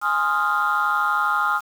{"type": "chord", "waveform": "sine", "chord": "F minor seventh", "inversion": "first", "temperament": "equal", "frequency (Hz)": [830.6, 1046.5, 1244.5, 1396.9], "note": ["Ab5", "C6", "Eb6", "F6"], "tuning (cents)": [0, 0, 0, 0], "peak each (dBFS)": [-25, -26, -21, -21], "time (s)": [0.01, 1.61], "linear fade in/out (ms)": 50, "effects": ["tanh soft clip ceiling -12 dBFS", "7-bit"]}